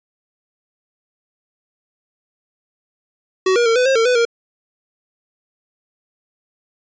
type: tone with pitch steps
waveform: square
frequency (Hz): 376 / 476.2 / 455.5 / 501 / 534 / 453.3 / 498.2 / 466.6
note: F#4 / A#4 / A#4 / B4 / C5 / A#4 / B4 / A#4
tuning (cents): +28 / +37 / -40 / +25 / +35 / -48 / +15 / +2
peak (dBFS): -13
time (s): 3.46-4.252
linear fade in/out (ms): 5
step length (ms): 99
effects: resampled to 16000 Hz